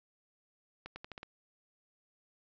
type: accelerating click train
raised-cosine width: 0.3 ms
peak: -28 dBFS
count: 6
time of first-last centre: 0.86-1.231 s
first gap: 100 ms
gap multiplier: 0.85
effects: resampled to 16000 Hz

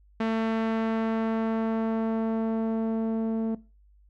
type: tone with low-pass filter sweep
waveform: sawtooth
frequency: 223.7 Hz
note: A3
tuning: 29 cents sharp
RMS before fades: -27 dBFS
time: 0.2-3.55 s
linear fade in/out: 5 ms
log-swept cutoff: 2600 to 460 Hz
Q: 0.71
effects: noise-tail reverb RT60 0.3 s tail -19 dB re dry + added 50 Hz sine -55 dBFS peak until 4.09 s

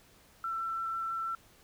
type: tone with vibrato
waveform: sine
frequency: 1341 Hz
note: E6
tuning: 29 cents sharp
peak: -32 dBFS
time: 0.44-1.35 s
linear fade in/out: 2 ms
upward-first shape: triangle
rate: 6.1 Hz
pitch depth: 9 cents each way
effects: pink hiss -61 dBFS RMS until 1.63 s

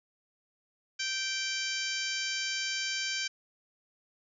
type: harmonic tone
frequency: 780 Hz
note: G5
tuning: 9 cents flat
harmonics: 2 / 3 / 4 / 5 / 6 / 7 / 8 / 9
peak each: -38 / -37 / -38 / -44 / -38 / -40 / -41 / -45 dBFS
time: 0.99-3.28 s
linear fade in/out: 10 ms
effects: none

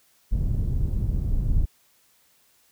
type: low-pass noise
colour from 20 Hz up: pink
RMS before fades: -23 dBFS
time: 0.31-1.66 s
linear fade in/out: 20 ms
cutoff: 120 Hz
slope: 12 dB/octave
effects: white hiss -62 dBFS RMS until 2.71 s

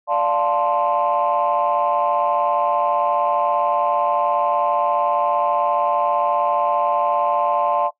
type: chord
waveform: sine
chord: D minor seventh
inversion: none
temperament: equal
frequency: 587.3 / 698.5 / 880 / 1046.5 Hz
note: D5 / F5 / A5 / C6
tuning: 0 / 0 / 0 / 0 cents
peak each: -21 dBFS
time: 0.07-7.91 s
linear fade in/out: 50 ms
effects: noise-tail reverb RT60 0.1 s tail -17 dB re dry + tanh soft clip ceiling -9 dBFS

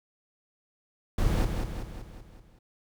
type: noise with echo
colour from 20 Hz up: brown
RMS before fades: -25 dBFS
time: 1.18-1.45 s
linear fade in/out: 5 ms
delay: 190 ms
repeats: 6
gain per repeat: -5 dB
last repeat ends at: 2.59 s
effects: none

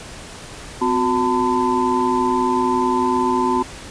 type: tone cluster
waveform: sine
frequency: 254.2 / 365.5 / 892 / 1012 Hz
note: C4 / F#4 / A5 / B5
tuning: -50 / -21 / +23 / +42 cents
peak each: -21 dBFS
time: 0.81-3.63 s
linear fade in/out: 10 ms
effects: pink hiss -36 dBFS RMS until 3.9 s + resampled to 22050 Hz

